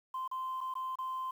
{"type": "tone with dropouts", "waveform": "sine", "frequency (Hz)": 1039, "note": "C6", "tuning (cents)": -12, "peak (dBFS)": -33, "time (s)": [0.14, 1.31], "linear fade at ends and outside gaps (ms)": 5, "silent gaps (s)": [[0.278, 0.313], [0.607, 0.611], [0.74, 0.753], [0.956, 0.986]], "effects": ["tanh soft clip ceiling -32 dBFS", "10-bit"]}